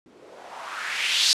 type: noise with low-pass filter sweep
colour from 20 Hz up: violet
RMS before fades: -27 dBFS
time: 0.06-1.33 s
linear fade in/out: 0 ms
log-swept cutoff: 280 to 4700 Hz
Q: 2.6
effects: low-pass 11000 Hz 12 dB/octave